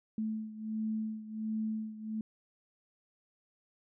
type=beating tone pair; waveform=sine; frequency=217.8 / 219.2 Hz; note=A3 / A3; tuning=-17 / -6 cents; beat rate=1.4 Hz; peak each=-35 / -39 dBFS; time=0.18-2.21 s; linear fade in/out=2 ms; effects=none